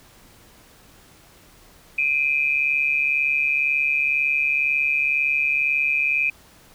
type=tone pair together; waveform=sine; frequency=2391 / 2533 Hz; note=D7 / D#7; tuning=+30 / +30 cents; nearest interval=minor second; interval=100 cents; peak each=-21 dBFS; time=1.98-6.3 s; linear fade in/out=5 ms; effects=pink hiss -51 dBFS RMS until 6.74 s